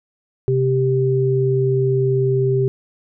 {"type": "tone pair together", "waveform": "sine", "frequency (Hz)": [130.81, 392], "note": ["C3", "G4"], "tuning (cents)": [0, 0], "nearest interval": "octave + perfect fifth", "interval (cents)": 1900, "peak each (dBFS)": -17, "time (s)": [0.48, 2.68], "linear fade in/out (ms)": 0, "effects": []}